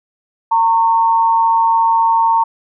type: tone pair together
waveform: sine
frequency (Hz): 914.4 / 1098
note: A#5 / C#6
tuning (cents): -34 / -17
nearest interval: minor third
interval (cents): 317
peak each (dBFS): -10 / -19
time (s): 0.51-2.44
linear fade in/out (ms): 10
effects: none